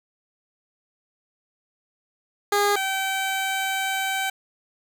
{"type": "tone pair in turn", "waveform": "15% pulse", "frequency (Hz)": [408.4, 771], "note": ["G#4", "G5"], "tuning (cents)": [-29, -29], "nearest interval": "major seventh", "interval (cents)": 1100, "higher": "second", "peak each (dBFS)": [-12, -17], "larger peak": "first", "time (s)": [[2.52, 2.76], [2.76, 4.3]], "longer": "second", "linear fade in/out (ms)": 5, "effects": []}